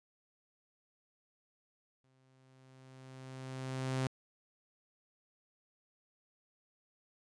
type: tone with exponential growth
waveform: sawtooth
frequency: 131 Hz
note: C3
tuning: 2 cents sharp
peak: -27 dBFS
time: 2.04-4.07 s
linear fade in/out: 0 ms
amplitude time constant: 440 ms
effects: resampled to 22050 Hz